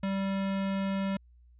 square tone, 194.6 Hz, G3, 12 cents flat, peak -29 dBFS, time 0.03-1.17 s, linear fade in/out 5 ms, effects added 60 Hz sine -55 dBFS peak until 1.59 s + resampled to 8000 Hz

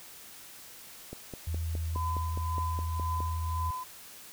click train, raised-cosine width 2 ms, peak -26 dBFS, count 11, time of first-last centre 1.13-3.205 s, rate 4.82 Hz
sine tone, 81.8 Hz, E2, 13 cents flat, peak -30 dBFS, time 1.47-3.71 s, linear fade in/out 5 ms
sine tone with tremolo, 1012 Hz, B5, 42 cents sharp, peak -31 dBFS, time 1.95-3.84 s, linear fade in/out 10 ms, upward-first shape triangle, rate 1.9 Hz, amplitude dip 70%
effects white hiss -49 dBFS RMS until 4.32 s

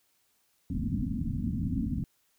white low-pass noise, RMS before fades -31 dBFS, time 0.7-2.04 s, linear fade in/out 2 ms, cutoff 280 Hz, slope 96 dB/octave, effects white hiss -71 dBFS RMS until 2.38 s

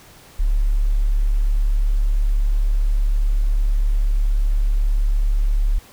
sine tone, 35.75 Hz, D1, 46 cents flat, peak -14 dBFS, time 0.39-5.79 s, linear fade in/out 10 ms, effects pink hiss -46 dBFS RMS until 5.92 s

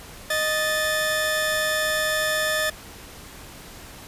sawtooth tone pair together, 620 / 1751.7 Hz, D#5 / A6, -6 / -8 cents, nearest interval octave + tritone, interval 1798 cents, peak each -21 / -20 dBFS, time 0.3-2.7 s, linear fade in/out 5 ms, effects pink hiss -42 dBFS RMS until 4.07 s + resampled to 32000 Hz

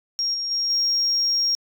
sine tone with level steps, 5580 Hz, F8, 2 cents flat, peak -20 / -24 / -20 / -17 dBFS, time 0.19-1.55 s, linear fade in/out 0 ms, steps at 0.34 / 0.51 / 0.7 s, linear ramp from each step 2 ms, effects tanh soft clip ceiling -15 dBFS

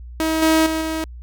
sawtooth tone with level steps, 319 Hz, D#4, 43 cents sharp, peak -14 / -9 / -16 / -18 dBFS, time 0.2-1.04 s, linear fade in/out 0 ms, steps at 0.42 / 0.66 / 0.81 s, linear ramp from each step 5 ms, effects added 60 Hz sine -33 dBFS peak until 1.22 s

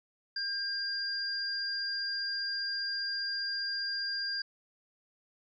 sine tone pair together, 1600 / 4795 Hz, G6 / D8, +35 / +35 cents, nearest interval octave + perfect fifth, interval 1900 cents, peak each -37 / -33 dBFS, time 0.36-4.42 s, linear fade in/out 5 ms, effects none

